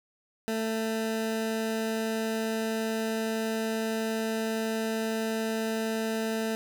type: tone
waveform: 20% pulse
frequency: 222.3 Hz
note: A3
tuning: 18 cents sharp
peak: -23 dBFS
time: 0.48-6.55 s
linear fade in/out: 0 ms
effects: none